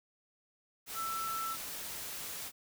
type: tone in noise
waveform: sine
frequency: 1328 Hz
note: E6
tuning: 12 cents sharp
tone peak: -35 dBFS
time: 0.94-1.57 s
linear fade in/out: 50 ms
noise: white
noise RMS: -42 dBFS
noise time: 0.86-2.52 s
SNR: +4 dB
effects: none